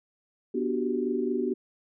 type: chord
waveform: sine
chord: G major seventh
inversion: first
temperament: just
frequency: 245 / 294 / 367.5 / 392 Hz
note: B3 / D4 / F#4 / G4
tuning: -14 / +2 / -12 / 0 cents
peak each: -30 / -33 / -30 / -31 dBFS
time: 0.54-1.54 s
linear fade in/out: 10 ms
effects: none